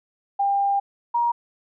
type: tone pair in turn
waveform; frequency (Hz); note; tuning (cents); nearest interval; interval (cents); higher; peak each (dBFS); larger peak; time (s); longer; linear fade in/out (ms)
sine; 798 / 947.1; G5 / A#5; +31 / +27; minor third; 296; second; -18; neither; 0.39-0.8 / 1.14-1.32; first; 10
effects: none